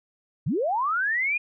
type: linear sweep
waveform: sine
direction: up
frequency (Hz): 103.83 to 2479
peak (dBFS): -22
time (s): 0.46-1.38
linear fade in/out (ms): 10
effects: none